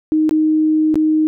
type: tone with dropouts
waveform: sine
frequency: 311.1 Hz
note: D#4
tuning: in tune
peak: -11 dBFS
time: 0.12-1.27 s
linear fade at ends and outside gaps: 0 ms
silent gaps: 0.293-0.31 / 0.943-0.956 s
effects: none